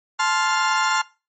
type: chord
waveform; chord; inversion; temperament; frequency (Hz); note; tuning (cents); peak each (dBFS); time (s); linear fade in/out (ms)
35% pulse; F major; first; just; 873.1 / 1047.7 / 1396.9; A5 / C6 / F6; -14 / +2 / 0; -21; 0.19-1.02; 10
effects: noise-tail reverb RT60 0.3 s tail -20 dB re dry + MP3 32 kbps